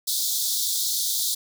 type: high-pass noise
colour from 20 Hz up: pink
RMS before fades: -25 dBFS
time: 0.07-1.35 s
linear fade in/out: 10 ms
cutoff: 3500 Hz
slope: 96 dB/octave
effects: none